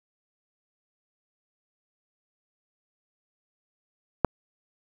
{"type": "click", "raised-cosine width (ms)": 1, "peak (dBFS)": -4, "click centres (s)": 4.247, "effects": ["7-bit"]}